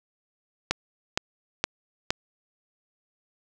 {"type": "click train", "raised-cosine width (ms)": 0.2, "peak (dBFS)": -5, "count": 4, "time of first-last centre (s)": [0.71, 2.105], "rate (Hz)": 2.15, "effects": []}